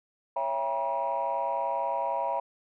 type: chord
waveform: sine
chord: C# diminished seventh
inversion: none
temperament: just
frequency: 554.4 / 665.2 / 798.3 / 957.9 Hz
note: C#5 / E5 / G5 / Bb5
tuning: 0 / +16 / +31 / +47 cents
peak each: -33 / -32 / -33 / -29 dBFS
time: 0.36-2.4 s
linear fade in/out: 5 ms
effects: tanh soft clip ceiling -20 dBFS